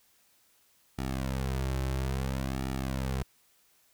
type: tone with flanger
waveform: sawtooth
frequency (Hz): 66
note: C2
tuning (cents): +16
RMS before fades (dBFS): -32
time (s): 0.98-3.23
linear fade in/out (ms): 5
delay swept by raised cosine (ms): 1.9 to 4.2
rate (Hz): 0.59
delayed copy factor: -0.95
effects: white hiss -66 dBFS RMS until 3.93 s